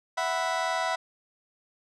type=chord; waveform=30% pulse; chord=E suspended second; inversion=none; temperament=just; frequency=659.3 / 741.7 / 988.9 Hz; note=E5 / F#5 / B5; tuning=0 / +4 / +2 cents; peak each=-28 dBFS; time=0.17-0.96 s; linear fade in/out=10 ms; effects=low-pass 6000 Hz 12 dB/octave